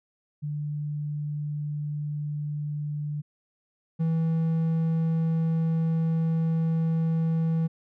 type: tone pair in turn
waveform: sine / triangle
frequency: 148.2 / 162.76 Hz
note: D3 / E3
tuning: +16 / -22 cents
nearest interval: major second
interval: 162 cents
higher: second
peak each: -28 / -20 dBFS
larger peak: second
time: 0.42-3.22 / 3.99-7.68 s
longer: second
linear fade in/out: 20 ms
effects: none